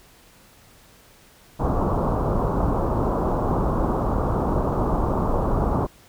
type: low-pass noise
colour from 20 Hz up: pink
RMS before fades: -22 dBFS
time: 1.59-5.87 s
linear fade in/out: 20 ms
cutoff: 1200 Hz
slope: 48 dB/octave
effects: pink hiss -52 dBFS RMS until 6.08 s